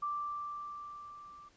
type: tone with level ramp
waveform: sine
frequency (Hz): 1174.7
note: D6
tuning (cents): 0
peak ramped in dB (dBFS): -32 to -51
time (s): 0.02-1.49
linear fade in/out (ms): 10
effects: pink hiss -66 dBFS RMS until 1.56 s + resampled to 16000 Hz